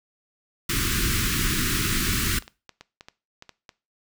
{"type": "band-stop noise", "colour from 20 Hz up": "pink", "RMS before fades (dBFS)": -24, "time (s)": [0.69, 2.39], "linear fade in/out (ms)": 5, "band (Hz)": [370, 1200], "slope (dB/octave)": 48}
{"type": "clicks", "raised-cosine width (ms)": 0.2, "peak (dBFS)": -24, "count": 11, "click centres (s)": [1.785, 2.069, 2.424, 2.479, 2.693, 2.81, 3.009, 3.085, 3.424, 3.493, 3.692]}
{"effects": ["noise-tail reverb RT60 0.3 s tail -19 dB re dry"]}